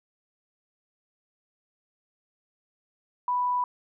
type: tone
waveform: sine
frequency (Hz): 987.8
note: B5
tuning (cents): 0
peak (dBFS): -23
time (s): 3.28-3.64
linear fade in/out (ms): 2
effects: none